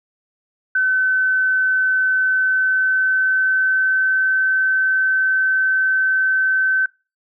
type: tone with pitch glide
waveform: sine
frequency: 1522 to 1534.4 Hz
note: F#6 to G6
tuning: +48 to -37 cents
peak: -14 dBFS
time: 0.75-6.86 s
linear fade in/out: 5 ms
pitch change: +15 cents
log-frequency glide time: 2.21-4.41 s
effects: noise-tail reverb RT60 0.3 s tail -23 dB re dry